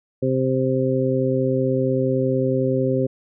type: harmonic tone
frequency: 130.81 Hz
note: C3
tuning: in tune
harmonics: 1 / 2 / 3 / 4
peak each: -23 / -23 / -23 / -23 dBFS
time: 0.22-3.07 s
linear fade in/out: 10 ms
effects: none